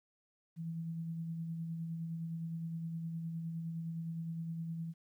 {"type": "tone with tremolo", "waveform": "sine", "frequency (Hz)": 164.81, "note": "E3", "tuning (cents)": 0, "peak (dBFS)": -36, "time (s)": [0.56, 4.94], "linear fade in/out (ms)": 50, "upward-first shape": "sine", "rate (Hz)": 9.7, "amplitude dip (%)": 30, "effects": ["12-bit"]}